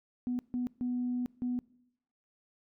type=tone bursts at uneven times; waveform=sine; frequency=246.9 Hz; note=B3; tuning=in tune; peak=-29 dBFS; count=4; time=0.27-0.39 / 0.54-0.67 / 0.81-1.26 / 1.42-1.59 s; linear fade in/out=0 ms; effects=noise-tail reverb RT60 0.8 s tail -23 dB re dry + tanh soft clip ceiling -25 dBFS